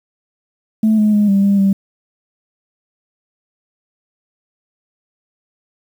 sine tone with pitch steps, 218.4 / 212.1 / 207.9 / 197.4 / 199.7 / 195.7 Hz, A3 / G#3 / G#3 / G3 / G3 / G3, -13 / +37 / +2 / +12 / +32 / -3 cents, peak -8 dBFS, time 0.83-1.73 s, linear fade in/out 5 ms, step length 150 ms, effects tanh soft clip ceiling -6 dBFS + 7-bit

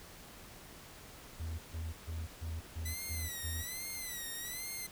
triangle tone bursts, 81.4 Hz, E2, 21 cents flat, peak -35 dBFS, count 7, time 1.39-3.63 s, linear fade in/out 20 ms, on 200 ms, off 140 ms
5% pulse tone with vibrato, 1983 Hz, B6, 7 cents sharp, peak -30 dBFS, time 2.85-4.87 s, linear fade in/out 10 ms, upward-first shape sine, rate 1.2 Hz, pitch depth 120 cents each way
effects pink hiss -53 dBFS RMS until 4.91 s

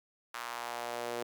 sawtooth tone with high-pass filter sweep, 119.5 Hz, A#2, 43 cents sharp, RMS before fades -39 dBFS, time 0.34-1.23 s, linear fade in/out 5 ms, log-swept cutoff 1200 to 440 Hz, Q 1.9, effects none

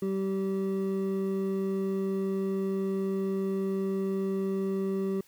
triangle tone pair together, 192.6 / 386.6 Hz, G3 / G4, -30 / -24 cents, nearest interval octave, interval 1206 cents, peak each -28 dBFS, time 0.02-5.21 s, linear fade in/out 5 ms, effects white hiss -61 dBFS RMS until 5.27 s

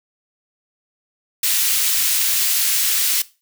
white high-pass noise, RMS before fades -18 dBFS, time 1.43-3.22 s, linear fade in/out 5 ms, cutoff 2200 Hz, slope 12 dB/octave, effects noise-tail reverb RT60 0.3 s tail -19 dB re dry

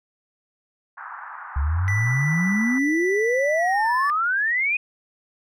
white band-pass noise, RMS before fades -37 dBFS, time 0.97-2.79 s, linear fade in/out 10 ms, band 840 to 1600 Hz, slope 48 dB/octave
sine exponential sweep, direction up, 67.1 to 2517 Hz, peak -19 dBFS, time 1.56-4.77 s, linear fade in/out 5 ms
triangle tone with pitch glide, 1975.5 to 1749.8 Hz, B6 to A6, 0 to -10 cents, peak -22 dBFS, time 1.88-4.1 s, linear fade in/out 0 ms, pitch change -210 cents, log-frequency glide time 3.56-3.92 s
effects none

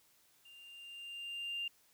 triangle tone with level ramp, 2794 Hz, F7, in tune, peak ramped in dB -54 to -32 dBFS, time 0.45-1.68 s, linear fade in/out 5 ms, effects tanh soft clip ceiling -34 dBFS + white hiss -69 dBFS RMS until 1.93 s

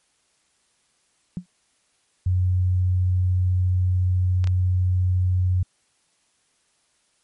sine tone with exponential decay, 178.4 Hz, F3, 37 cents sharp, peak -21 dBFS, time 1.37-1.46 s, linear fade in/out 0 ms, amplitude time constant 18 ms
sine tone, 91.4 Hz, F#2, 21 cents flat, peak -17 dBFS, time 2.26-5.63 s, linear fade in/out 5 ms
clicks, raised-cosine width 0.2 ms, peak -18 dBFS, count 2, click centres 4.442 / 4.473 s
effects white hiss -66 dBFS RMS until 7.23 s + MP3 48 kbps

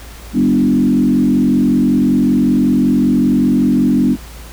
sine tone with frequency modulation, 246.9 Hz, B3, in tune, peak -9 dBFS, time 0.33-4.17 s, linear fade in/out 50 ms, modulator 45.3 Hz, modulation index 1.3, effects added 57 Hz sine -32 dBFS peak until 4.52 s + pink hiss -37 dBFS RMS until 4.52 s

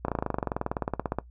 slowing click train, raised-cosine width 1 ms, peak -13 dBFS, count 25, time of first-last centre 0.05-1.186 s, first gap 33 ms, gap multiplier 1.03, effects noise-tail reverb RT60 0.1 s tail -18 dB re dry + added 60 Hz sine -47 dBFS peak until 1.3 s

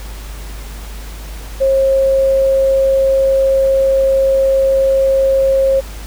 sine tone, 538 Hz, C5, 48 cents sharp, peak -9 dBFS, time 1.6-5.81 s, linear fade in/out 20 ms, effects added 51 Hz sine -26 dBFS peak until 6.06 s + pink hiss -35 dBFS RMS until 6.06 s

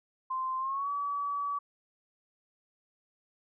sine tone with pitch glide, 1042 to 1142.9 Hz, C6 to D6, -7 to -47 cents, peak -30 dBFS, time 0.3-1.59 s, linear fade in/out 10 ms, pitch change +160 cents, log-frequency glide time 0.58-0.9 s, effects none

